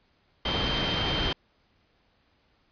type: tone in noise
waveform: sine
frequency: 3141 Hz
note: G7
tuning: 3 cents sharp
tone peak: -30 dBFS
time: 0.45-1.33 s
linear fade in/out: 5 ms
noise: pink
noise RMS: -28 dBFS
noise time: 0.45-1.33 s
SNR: -5 dB
effects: pink hiss -67 dBFS RMS until 2.71 s + resampled to 11025 Hz